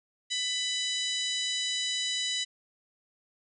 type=harmonic tone with a mistuned harmonic; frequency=997 Hz; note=B5; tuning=16 cents sharp; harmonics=2 / 3 / 4 / 5 / 6 / 7 / 8 / 9; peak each=-38 / -34 / -32 / -39 / -43 / -38 / -46 / -47 dBFS; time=0.3-2.45 s; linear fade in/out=20 ms; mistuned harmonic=4; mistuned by=-23 cents; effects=none